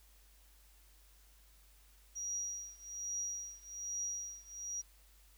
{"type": "tone with tremolo", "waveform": "sine", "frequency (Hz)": 5750, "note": "F8", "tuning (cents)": 50, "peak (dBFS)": -35, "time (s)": [2.15, 4.82], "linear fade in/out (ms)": 20, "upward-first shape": "triangle", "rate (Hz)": 1.2, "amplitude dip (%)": 95, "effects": ["added 50 Hz sine -62 dBFS peak until 5.37 s", "white hiss -67 dBFS RMS until 5.37 s"]}